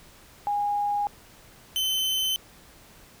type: tone pair in turn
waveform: sine / 40% pulse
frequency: 820 / 3063 Hz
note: G#5 / G7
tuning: -22 / -41 cents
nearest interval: octave + major seventh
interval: 2281 cents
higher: second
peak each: -23 dBFS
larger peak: neither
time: 0.47-1.07 / 1.76-2.36 s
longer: neither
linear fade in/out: 0 ms
effects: pink hiss -52 dBFS RMS until 3.2 s